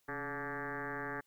sine tone with frequency modulation, 1013 Hz, B5, 44 cents sharp, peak -37 dBFS, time 0.08-1.21 s, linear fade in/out 10 ms, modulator 147 Hz, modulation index 5.7, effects white hiss -75 dBFS RMS until 1.26 s

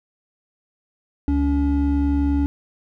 triangle tone pair together, 71.08 / 284.1 Hz, C#2 / C#4, +44 / +43 cents, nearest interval 2 octaves, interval 2399 cents, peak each -18 / -17 dBFS, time 1.28-2.46 s, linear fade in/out 0 ms, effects none

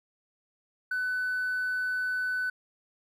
triangle tone with hard clipping, 1500 Hz, F#6, 23 cents sharp, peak -27 dBFS, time 0.91-2.5 s, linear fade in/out 5 ms, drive 2 dB, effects none

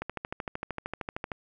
click train, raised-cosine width 0.5 ms, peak -18 dBFS, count 18, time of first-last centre 0.02-1.318 s, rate 13.1 Hz, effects none

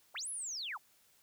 sine linear two-way sweep, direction up then down, 350 to 10950 to 680 Hz, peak -38 dBFS, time 0.14-0.78 s, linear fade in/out 20 ms, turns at 0.29 s, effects white hiss -68 dBFS RMS until 1.22 s

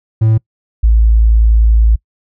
triangle / sine tone pair in turn, 110.6 / 55.3 Hz, A2 / A1, +9 / +9 cents, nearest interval octave, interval 1200 cents, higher first, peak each -5 dBFS, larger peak neither, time 0.21-0.38 / 0.83-1.96 s, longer second, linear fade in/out 10 ms, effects noise-tail reverb RT60 0.1 s tail -25 dB re dry

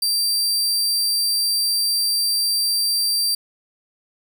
sawtooth tone, 4699 Hz, D8, in tune, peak -15 dBFS, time 0.02-3.35 s, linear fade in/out 5 ms, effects none

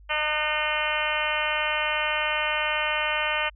harmonic tone with a mistuned harmonic, 304.6 Hz, D#4, 37 cents flat, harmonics 2 / 3 / 4 / 5 / 6 / 7 / 8 / 9 / 10, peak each -32 / -32 / -32 / -32 / -32 / -32 / -32 / -32 / -32 dBFS, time 0.09-3.5 s, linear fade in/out 20 ms, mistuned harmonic 5, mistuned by -26 cents, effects added 50 Hz sine -47 dBFS peak until 3.55 s

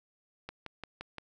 click train, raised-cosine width 0.3 ms, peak -24 dBFS, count 5, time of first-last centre 0.49-1.183 s, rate 5.77 Hz, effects none

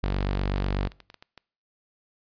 sawtooth tone, 48.09 Hz, G1, 32 cents flat, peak -20 dBFS, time 0.03-0.88 s, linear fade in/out 10 ms
clicks, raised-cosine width 0.2 ms, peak -27 dBFS, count 10, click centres 0.214 / 0.349 / 0.573 / 0.644 / 0.919 / 1.003 / 1.101 / 1.143 / 1.225 / 1.377 s
effects noise-tail reverb RT60 0.5 s tail -24 dB re dry + resampled to 11025 Hz

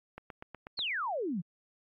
click train, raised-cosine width 0.5 ms, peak -28 dBFS, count 6, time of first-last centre 0.18-0.791 s, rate 8.18 Hz
sine exponential sweep, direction down, 4566 to 155.56 Hz, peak -31 dBFS, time 0.77-1.42 s, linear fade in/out 20 ms
effects AAC 32 kbps

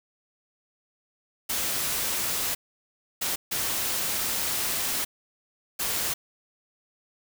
white noise bursts at uneven times, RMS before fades -28 dBFS, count 4, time 1.49-2.55 / 3.21-3.36 / 3.51-5.05 / 5.79-6.14 s, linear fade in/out 10 ms, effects none

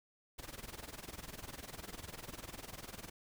pink noise with tremolo, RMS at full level -45 dBFS, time 0.38-3.1 s, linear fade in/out 10 ms, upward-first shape sine, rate 20 Hz, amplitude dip 85%, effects none

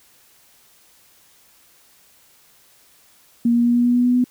sine tone with pitch steps, 235.8 / 237.6 / 239.4 / 241.2 / 243 / 244.8 / 246.7 / 248.5 Hz, A#3 / A#3 / A#3 / B3 / B3 / B3 / B3 / B3, +20 / +33 / +46 / -41 / -28 / -15 / -2 / +11 cents, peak -13 dBFS, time 3.45-4.242 s, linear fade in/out 5 ms, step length 99 ms, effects white hiss -54 dBFS RMS until 4.3 s

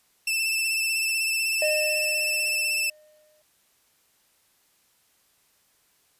sawtooth tone with vibrato, 2654 Hz, E7, 11 cents sharp, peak -20 dBFS, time 0.27-2.9 s, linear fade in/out 5 ms, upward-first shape sine, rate 16 Hz, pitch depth 30 cents each way
triangle tone with exponential decay, 611 Hz, D#5, 32 cents flat, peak -20 dBFS, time 1.62-3.42 s, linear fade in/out 2 ms, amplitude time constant 390 ms
effects white hiss -65 dBFS RMS until 6.19 s + resampled to 32000 Hz

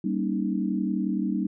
sine chord, Eb dominant seventh, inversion first, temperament just, 194.45 / 233.3 / 280 / 311.1 Hz, G3 / Bb3 / Db4 / Eb4, -14 / +2 / +18 / 0 cents, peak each -27 / -30 / -32 / -30 dBFS, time 0.04-1.47 s, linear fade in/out 5 ms, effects none

